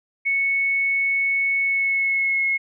sine tone with pitch glide, 2210 to 2172 Hz, C#7 to C#7, -6 to -36 cents, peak -18 dBFS, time 0.25-2.58 s, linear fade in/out 20 ms, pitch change -30 cents, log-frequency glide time 1.61-2.46 s, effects none

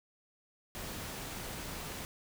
pink noise, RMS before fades -42 dBFS, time 0.75-2.05 s, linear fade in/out 0 ms, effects none

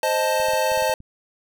square chord, A diminished, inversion first, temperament equal, 523.3 / 622.3 / 880 Hz, C5 / Eb5 / A5, 0 / 0 / 0 cents, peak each -24 dBFS, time 0.03-0.94 s, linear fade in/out 2 ms
clicks, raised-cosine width 5 ms, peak -31 dBFS, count 8, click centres 0.4 / 0.485 / 0.535 / 0.718 / 0.775 / 0.823 / 0.896 / 1.004 s
effects none

